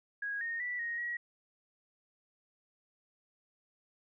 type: tone with pitch steps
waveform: sine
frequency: 1649 / 1849 / 1963 / 1871 / 1911 Hz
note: G#6 / A#6 / B6 / A#6 / A#6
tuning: -13 / -15 / -11 / +6 / +43 cents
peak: -34 dBFS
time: 0.22-1.17 s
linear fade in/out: 5 ms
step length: 190 ms
effects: none